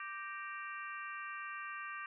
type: harmonic tone with a mistuned harmonic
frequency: 392 Hz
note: G4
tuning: in tune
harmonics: 3 / 4 / 5 / 6 / 7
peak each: -45 / -47 / -49 / -51 / -52 dBFS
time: 0-2.06 s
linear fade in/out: 2 ms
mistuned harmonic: 5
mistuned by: -82 cents
effects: none